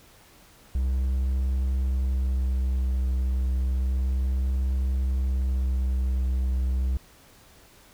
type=tone with vibrato; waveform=triangle; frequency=64.7 Hz; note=C2; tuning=19 cents flat; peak=-20 dBFS; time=0.75-6.97 s; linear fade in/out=0 ms; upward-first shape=sine; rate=0.31 Hz; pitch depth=17 cents each way; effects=pink hiss -54 dBFS RMS until 7.93 s